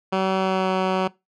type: tone with pitch glide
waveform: 10% pulse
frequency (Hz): 190 to 187.6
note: F#3 to F#3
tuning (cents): +46 to +24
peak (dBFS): -11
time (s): 0.12-1.08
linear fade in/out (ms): 10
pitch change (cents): -22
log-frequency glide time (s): 0.36-0.7
effects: noise-tail reverb RT60 0.2 s tail -20 dB re dry + low-pass 3000 Hz 12 dB/octave